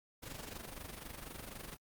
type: noise with amplitude modulation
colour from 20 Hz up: pink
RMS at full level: -44 dBFS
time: 0.22-1.77 s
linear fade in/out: 20 ms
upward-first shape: sine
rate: 24 Hz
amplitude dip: 70%
effects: Opus 48 kbps